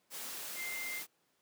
sine tone in noise, 2093 Hz, C7, in tune, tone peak -39 dBFS, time 0.55-1.03 s, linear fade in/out 50 ms, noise white, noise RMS -43 dBFS, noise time 0.1-1.07 s, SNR +1 dB, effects pink hiss -75 dBFS RMS until 1.41 s + high-pass 200 Hz 12 dB/octave

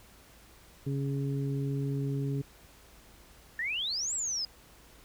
harmonic tone, 138.59 Hz, C#3, in tune, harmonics 1 / 2 / 3, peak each -30 / -36 / -40 dBFS, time 0.86-2.42 s, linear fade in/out 10 ms
sine exponential two-way sweep, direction up then down, 1760 to 7902 to 4921 Hz, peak -30 dBFS, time 3.59-4.45 s, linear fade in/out 2 ms, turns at 4.14 s
effects added 55 Hz sine -61 dBFS peak until 5.04 s + pink hiss -57 dBFS RMS until 5.04 s

